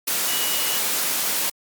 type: tone in noise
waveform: sine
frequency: 2925 Hz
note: F#7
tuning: 21 cents flat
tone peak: -29 dBFS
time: 0.27-0.79 s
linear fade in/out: 10 ms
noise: white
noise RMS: -23 dBFS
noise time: 0.07-1.5 s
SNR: -9 dB
effects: high-pass 200 Hz 12 dB/octave + Opus 48 kbps